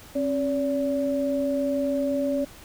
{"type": "tone pair together", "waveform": "sine", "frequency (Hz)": [269.9, 572], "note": ["C#4", "D5"], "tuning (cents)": [-46, -46], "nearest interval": "octave + minor second", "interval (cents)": 1300, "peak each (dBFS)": -25, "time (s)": [0.15, 2.45], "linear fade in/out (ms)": 10, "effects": ["pink hiss -47 dBFS RMS until 2.64 s"]}